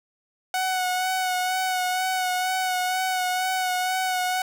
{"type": "tone with vibrato", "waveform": "sawtooth", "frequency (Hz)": 740, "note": "F#5", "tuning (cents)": 0, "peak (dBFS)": -19, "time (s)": [0.54, 4.42], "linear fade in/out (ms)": 2, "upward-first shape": "sine", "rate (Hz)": 2.1, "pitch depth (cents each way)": 24, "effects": []}